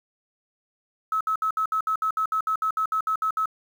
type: tone bursts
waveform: sine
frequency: 1293 Hz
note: E6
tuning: 34 cents flat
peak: -21 dBFS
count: 16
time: 1.12-3.457 s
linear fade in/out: 2 ms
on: 87 ms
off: 63 ms
effects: 8-bit